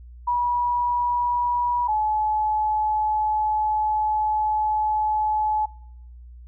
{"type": "tone pair in turn", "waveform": "sine", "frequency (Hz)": [969, 856], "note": ["B5", "A5"], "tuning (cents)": [-33, -48], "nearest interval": "major second", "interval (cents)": 215, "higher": "first", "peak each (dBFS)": -19, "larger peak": "neither", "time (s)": [[0.27, 1.88], [1.88, 5.66]], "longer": "second", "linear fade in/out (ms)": 10, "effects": ["noise-tail reverb RT60 0.8 s tail -25 dB re dry", "added 60 Hz sine -40 dBFS peak until 6.47 s"]}